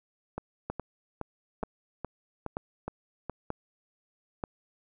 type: two click trains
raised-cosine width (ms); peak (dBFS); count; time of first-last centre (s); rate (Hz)
1; -18 / -20; 5 / 8; 0.7-4.438 / 0.38-3.297; 1.07 / 2.4
effects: none